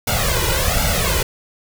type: noise with flanger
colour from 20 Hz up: pink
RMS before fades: -18 dBFS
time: 0.07-1.23 s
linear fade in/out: 5 ms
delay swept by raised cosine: 1.4 to 2.06 ms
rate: 1.3 Hz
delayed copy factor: +1
effects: none

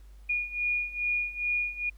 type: beating tone pair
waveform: sine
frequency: 2439 / 2441.4 Hz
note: D#7 / D#7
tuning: -35 / -33 cents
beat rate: 2.4 Hz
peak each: -32 / -29 dBFS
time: 0.29-1.9 s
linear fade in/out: 10 ms
effects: added 50 Hz sine -47 dBFS peak until 1.97 s + pink hiss -66 dBFS RMS until 1.97 s

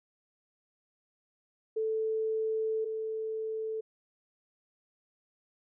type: tone pair in turn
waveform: sine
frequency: 440 / 440 Hz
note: A4 / A4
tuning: 0 / 0 cents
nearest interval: unison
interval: 0 cents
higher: neither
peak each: -28 / -32 dBFS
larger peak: first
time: 1.76-2.85 / 2.85-3.81 s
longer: first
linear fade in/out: 10 ms
effects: none

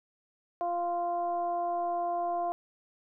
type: tone with frequency modulation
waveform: sine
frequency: 695 Hz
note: F5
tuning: 9 cents flat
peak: -28 dBFS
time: 0.61-2.52 s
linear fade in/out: 0 ms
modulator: 348 Hz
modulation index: 0.6
effects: none

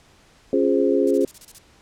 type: chord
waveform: sine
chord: Db major seventh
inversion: none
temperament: equal with one note detuned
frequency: 275.4 / 349.2 / 415.3 / 523.3 Hz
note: Db4 / F4 / Ab4 / C5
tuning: -11 / 0 / 0 / 0 cents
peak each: -21 / -22 / -20 / -23 dBFS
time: 0.53-1.25 s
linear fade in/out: 2 ms
type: noise bursts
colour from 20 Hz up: violet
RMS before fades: -34 dBFS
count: 8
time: 1.07-1.585 s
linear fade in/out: 2 ms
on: 39 ms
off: 29 ms
effects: pink hiss -54 dBFS RMS until 1.81 s + low-pass 8000 Hz 12 dB/octave

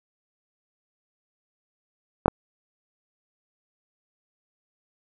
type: clicks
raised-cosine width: 1 ms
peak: -3 dBFS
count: 2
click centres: 2.259 / 2.281 s
effects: none

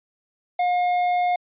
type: tone with tanh clipping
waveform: sine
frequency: 715 Hz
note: F5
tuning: 41 cents sharp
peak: -20 dBFS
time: 0.59-1.36 s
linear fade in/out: 5 ms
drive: 9 dB
effects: resampled to 8000 Hz

